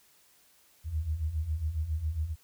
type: beating tone pair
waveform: sine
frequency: 73.42 / 80.72 Hz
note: D2 / E2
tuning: 0 / -36 cents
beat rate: 7.3 Hz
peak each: -35 / -30 dBFS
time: 0.84-2.36 s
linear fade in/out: 50 ms
effects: white hiss -63 dBFS RMS until 2.43 s